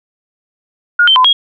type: tone with pitch steps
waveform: sine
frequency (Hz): 1432 / 3112 / 1017 / 3281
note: F6 / G7 / C6 / G#7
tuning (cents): +43 / -13 / -50 / -22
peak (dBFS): -5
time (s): 0.99-1.33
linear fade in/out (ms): 5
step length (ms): 85
effects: none